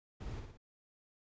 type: noise with echo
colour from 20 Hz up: brown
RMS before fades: -44 dBFS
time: 0.2-0.4 s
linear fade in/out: 10 ms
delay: 58 ms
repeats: 3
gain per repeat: -4 dB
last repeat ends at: 0.574 s
effects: resampled to 16000 Hz